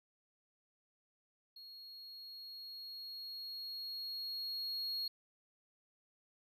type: tone with level ramp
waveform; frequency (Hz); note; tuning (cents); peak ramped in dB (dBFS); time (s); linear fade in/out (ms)
triangle; 4300; C8; +47; -50 to -35; 1.56-5.08; 5
effects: none